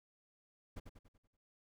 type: noise with echo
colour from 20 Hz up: brown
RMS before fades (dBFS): -44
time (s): 0.76-0.8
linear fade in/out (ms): 10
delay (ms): 95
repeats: 6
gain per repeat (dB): -6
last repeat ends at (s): 1.37
effects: none